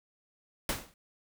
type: noise with exponential decay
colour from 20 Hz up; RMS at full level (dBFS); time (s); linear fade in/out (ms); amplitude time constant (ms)
pink; -28; 0.69-0.94; 2; 54
effects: none